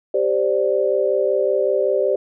sine chord, G suspended fourth, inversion none, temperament just, 392 / 522.7 / 588 Hz, G4 / C5 / D5, 0 / -2 / +2 cents, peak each -20 dBFS, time 0.14-2.16 s, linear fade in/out 5 ms, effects none

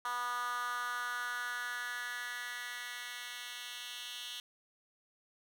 10% pulse tone with high-pass filter sweep, 244 Hz, B3, 21 cents flat, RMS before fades -40 dBFS, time 0.05-4.4 s, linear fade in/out 2 ms, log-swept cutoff 1100 to 2900 Hz, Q 3.7, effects none

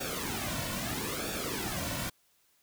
pink noise with flanger, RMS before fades -35 dBFS, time 0-2.1 s, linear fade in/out 10 ms, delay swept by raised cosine 0.98 to 2.48 ms, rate 0.77 Hz, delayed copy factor -0.75, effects white hiss -69 dBFS RMS until 2.62 s

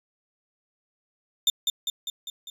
35% pulse tone with echo, 3587 Hz, A7, 33 cents sharp, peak -15 dBFS, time 1.47-1.5 s, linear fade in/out 2 ms, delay 200 ms, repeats 5, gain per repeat -4 dB, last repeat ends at 2.5 s, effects resampled to 32000 Hz

